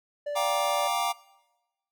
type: tone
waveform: triangle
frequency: 584 Hz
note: D5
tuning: 10 cents flat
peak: -27 dBFS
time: 0.26-0.88 s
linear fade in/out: 10 ms
type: chord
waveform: square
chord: G minor seventh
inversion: third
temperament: just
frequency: 705.6 / 784 / 940.8 / 1176 Hz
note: F5 / G5 / Bb5 / D6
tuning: +18 / 0 / +16 / +2 cents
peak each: -32 dBFS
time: 0.35-1.13 s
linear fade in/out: 20 ms
effects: noise-tail reverb RT60 1.0 s tail -21 dB re dry